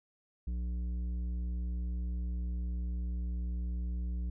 sine tone with tanh clipping, 60.2 Hz, B1, 44 cents flat, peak -34 dBFS, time 0.47-4.3 s, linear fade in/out 5 ms, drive 9 dB, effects none

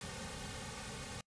pink noise with comb filter, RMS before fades -45 dBFS, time 0.01-1.21 s, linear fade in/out 2 ms, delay 3 ms, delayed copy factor -1, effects noise-tail reverb RT60 0.1 s tail -26 dB re dry + resampled to 22050 Hz

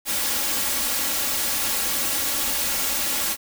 white noise with comb filter, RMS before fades -24 dBFS, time 0.05-3.37 s, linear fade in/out 50 ms, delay 3.6 ms, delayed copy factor +0.65, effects none

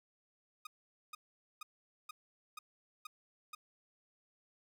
sawtooth tone bursts, 1240 Hz, D#6, 6 cents flat, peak -40 dBFS, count 7, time 0.65-3.55 s, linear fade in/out 5 ms, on 20 ms, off 460 ms, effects none

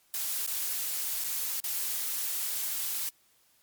blue noise with dropouts, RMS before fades -32 dBFS, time 0.14-3.09 s, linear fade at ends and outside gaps 0 ms, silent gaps 0.464-0.476 / 1.239-1.244 / 1.601-1.641 s, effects white hiss -66 dBFS RMS until 3.62 s + MP3 96 kbps

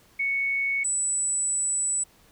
sine tone pair in turn, 2217 / 7935 Hz, C#7 / B8, 0 / +7 cents, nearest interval octave + minor seventh, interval 2207 cents, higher second, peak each -23 dBFS, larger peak neither, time 0.19-0.84 / 0.84-2.04 s, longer second, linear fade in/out 10 ms, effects pink hiss -58 dBFS RMS until 2.31 s

